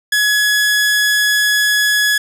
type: tone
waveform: sawtooth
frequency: 1688 Hz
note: G#6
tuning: 28 cents sharp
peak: -8 dBFS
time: 0.12-2.18 s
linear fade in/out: 5 ms
effects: resampled to 32000 Hz + 8-bit